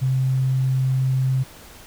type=tone; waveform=sine; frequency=131.1 Hz; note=C3; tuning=4 cents sharp; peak=-17 dBFS; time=0.01-1.44 s; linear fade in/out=20 ms; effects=pink hiss -44 dBFS RMS until 1.86 s